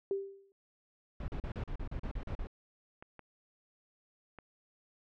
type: tone with exponential decay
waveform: sine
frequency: 393 Hz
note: G4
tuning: 4 cents sharp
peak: -28 dBFS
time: 0.11-0.52 s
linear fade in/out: 1 ms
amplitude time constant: 89 ms
type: noise bursts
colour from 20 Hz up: brown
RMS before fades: -38 dBFS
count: 11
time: 1.2-2.471 s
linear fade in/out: 2 ms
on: 81 ms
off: 38 ms
type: clicks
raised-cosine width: 0.5 ms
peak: -33 dBFS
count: 3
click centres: 3.025 / 3.193 / 4.387 s
effects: low-pass 3000 Hz 12 dB/octave